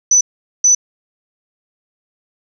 sine tone bursts at uneven times, 5990 Hz, F#8, 20 cents sharp, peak -7 dBFS, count 2, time 0.11-0.21 / 0.64-0.75 s, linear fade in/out 5 ms, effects none

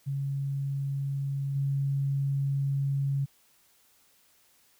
sine tone with level steps, 138.59 Hz, C#3, in tune, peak -28 / -25 dBFS, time 0.06-3.26 s, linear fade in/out 20 ms, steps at 1.55 s, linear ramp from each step 10 ms, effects white hiss -64 dBFS RMS until 4.79 s

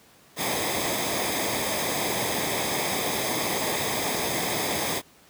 pink noise with comb filter, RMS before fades -27 dBFS, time 0.36-5.02 s, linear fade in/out 50 ms, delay 0.7 ms, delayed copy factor -0.65, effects pink hiss -55 dBFS RMS until 5.29 s + high-pass 100 Hz 12 dB/octave

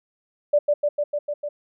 sine tone with echo, 587.3 Hz, D5, in tune, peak -13 dBFS, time 0.53-0.59 s, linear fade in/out 10 ms, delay 150 ms, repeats 6, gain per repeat -2 dB, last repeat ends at 1.49 s, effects none

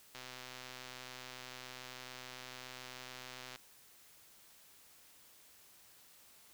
click train, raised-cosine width 0.2 ms, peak -30 dBFS, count 434, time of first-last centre 0.15-3.559 s, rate 127 Hz, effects white hiss -62 dBFS RMS until 6.53 s

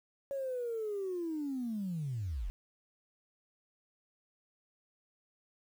sine linear sweep, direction down, 559 to 36.57 Hz, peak -33 dBFS, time 0.31-2.5 s, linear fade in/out 0 ms, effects tanh soft clip ceiling -30 dBFS + 10-bit

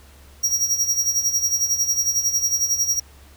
square tone with tremolo, 5680 Hz, F8, 28 cents sharp, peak -16 dBFS, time 0.43-3 s, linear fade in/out 10 ms, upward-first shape sine, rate 11 Hz, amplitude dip 70%, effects added 70 Hz sine -46 dBFS peak until 3.36 s + pink hiss -51 dBFS RMS until 3.36 s

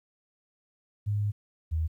sine tone pair in turn, 103.6 / 79.82 Hz, G#2 / D#2, -4 / +45 cents, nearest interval perfect fourth, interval 451 cents, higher first, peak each -25 dBFS, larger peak neither, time 1.06-1.32 / 1.71-1.88 s, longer first, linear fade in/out 20 ms, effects 11-bit

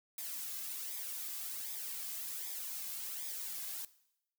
blue noise with flanger, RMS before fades -42 dBFS, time 0.18-3.85 s, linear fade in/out 2 ms, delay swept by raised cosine 0.69 to 2.19 ms, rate 1.3 Hz, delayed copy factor -0.6, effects noise-tail reverb RT60 0.8 s tail -18 dB re dry

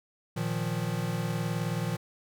square chord, Bb suspended fourth, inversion none, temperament equal, 116.54 / 155.56 / 174.61 Hz, Bb2 / Eb3 / F3, 0 / 0 / 0 cents, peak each -34 dBFS, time 0.36-1.97 s, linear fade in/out 10 ms, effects none

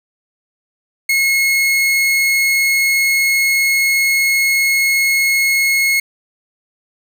40% pulse tone, 2171 Hz, C#7, 37 cents flat, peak -11 dBFS, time 1.09-6 s, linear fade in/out 5 ms, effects none

